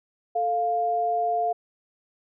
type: tone pair together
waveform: sine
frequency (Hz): 441.4 / 700.7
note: A4 / F5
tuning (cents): +5 / +6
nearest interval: minor sixth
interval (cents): 801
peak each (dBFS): -30 / -22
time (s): 0.35-1.53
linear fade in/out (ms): 10
effects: none